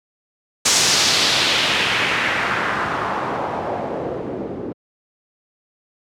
white noise with low-pass filter sweep, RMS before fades -20 dBFS, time 0.65-4.73 s, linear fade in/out 10 ms, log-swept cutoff 6700 to 340 Hz, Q 1.7, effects high-pass 100 Hz 12 dB/octave

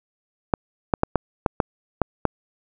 clicks, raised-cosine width 1 ms, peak -3 dBFS, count 8, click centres 0.538 / 0.938 / 1.034 / 1.157 / 1.462 / 1.602 / 2.017 / 2.253 s, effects none

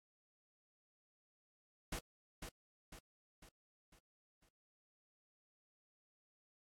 pink noise with echo, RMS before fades -42 dBFS, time 1.92-1.99 s, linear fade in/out 5 ms, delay 500 ms, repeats 5, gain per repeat -6 dB, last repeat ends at 4.49 s, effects low-pass 12000 Hz 12 dB/octave + AAC 64 kbps

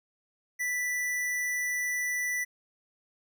square tone, 1975.5 Hz, B6, in tune, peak -29 dBFS, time 0.59-2.45 s, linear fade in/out 20 ms, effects none

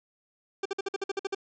40% pulse tone bursts, 392 Hz, G4, in tune, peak -27 dBFS, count 10, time 0.63-1.348 s, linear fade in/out 5 ms, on 25 ms, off 52 ms, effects resampled to 16000 Hz + 10-bit

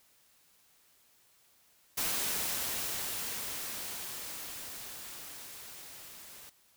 white noise with level ramp, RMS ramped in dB -32 to -51 dBFS, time 1.97-6.5 s, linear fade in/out 10 ms, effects white hiss -66 dBFS RMS until 6.76 s

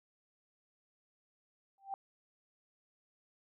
sine tone with exponential growth, 784 Hz, G5, in tune, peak -33 dBFS, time 1.78-1.94 s, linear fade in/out 1 ms, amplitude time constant 34 ms, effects none

